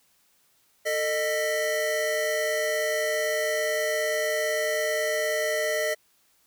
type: tone cluster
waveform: square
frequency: 445.6 / 614 / 1968 Hz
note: A4 / D#5 / B6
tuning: +22 / -23 / -7 cents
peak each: -32 / -27 / -31 dBFS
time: 0.85-5.95 s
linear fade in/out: 20 ms
effects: white hiss -65 dBFS RMS until 6.46 s